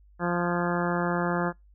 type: harmonic tone with a mistuned harmonic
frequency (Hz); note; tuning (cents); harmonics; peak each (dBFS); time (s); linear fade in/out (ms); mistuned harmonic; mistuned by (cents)
174.61; F3; 0; 1 / 2 / 3 / 4 / 5 / 6 / 7 / 8 / 9 / 10; -28 / -31 / -33 / -34 / -35 / -36 / -36 / -37 / -38 / -38; 0.19-1.53; 50; 10; -54
effects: noise-tail reverb RT60 0.2 s tail -26 dB re dry + added 50 Hz sine -53 dBFS peak until 1.74 s